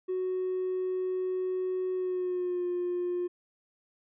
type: tone with pitch glide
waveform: triangle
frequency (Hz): 370 to 354.9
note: F#4 to F4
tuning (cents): 0 to +28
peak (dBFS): -25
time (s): 0.08-3.28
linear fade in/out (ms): 20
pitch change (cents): -72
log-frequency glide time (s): 1.94-2.66
effects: tanh soft clip ceiling -25 dBFS + resampled to 8000 Hz